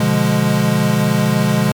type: chord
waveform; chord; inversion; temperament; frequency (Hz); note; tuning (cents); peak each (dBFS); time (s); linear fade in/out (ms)
square; B diminished seventh; none; equal; 123.47 / 146.83 / 174.61 / 207.7; B2 / D3 / F3 / Ab3; 0 / 0 / 0 / 0; -20 / -19 / -20 / -17; 0-1.72; 5
effects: MP3 96 kbps